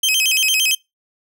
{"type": "tone with vibrato", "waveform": "sawtooth", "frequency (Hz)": 2826, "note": "F7", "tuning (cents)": 20, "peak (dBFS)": -11, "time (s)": [0.03, 0.75], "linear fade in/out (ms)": 5, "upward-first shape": "square", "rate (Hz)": 8.8, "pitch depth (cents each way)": 180, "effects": ["noise-tail reverb RT60 0.2 s tail -24 dB re dry"]}